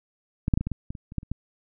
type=clicks; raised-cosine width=5 ms; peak=-12 / -7 / -9 / -16 / -16 / -16 / -20 / -26 / -28 / -14 / -30 / -16 dBFS; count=12; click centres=0.481 / 0.538 / 0.575 / 0.61 / 0.67 / 0.717 / 0.905 / 0.952 / 1.121 / 1.183 / 1.231 / 1.316 s; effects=none